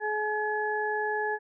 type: harmonic tone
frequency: 424.9 Hz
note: G#4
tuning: 40 cents sharp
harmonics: 1 / 2 / 4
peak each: -31 / -31 / -31 dBFS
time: 0-1.39 s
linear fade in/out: 50 ms
effects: none